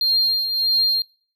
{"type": "tone with tremolo", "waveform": "triangle", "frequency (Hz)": 4202, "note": "C8", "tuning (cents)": 7, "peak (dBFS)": -12, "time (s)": [0.01, 1.02], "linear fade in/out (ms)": 2, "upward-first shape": "triangle", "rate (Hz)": 1.6, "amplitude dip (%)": 65, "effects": ["noise-tail reverb RT60 0.5 s tail -25 dB re dry", "tanh soft clip ceiling -11 dBFS"]}